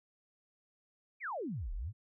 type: exponential two-way sweep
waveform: sine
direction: down then up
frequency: 2476 to 34.26 to 124.3 Hz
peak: -36 dBFS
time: 1.2-1.93 s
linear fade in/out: 50 ms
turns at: 1.73 s
effects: none